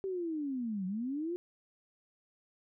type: linear two-way sweep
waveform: sine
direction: down then up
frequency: 392 to 180.1 to 361.1 Hz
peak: -33 dBFS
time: 0.04-1.36 s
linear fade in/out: 0 ms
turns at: 0.86 s
effects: none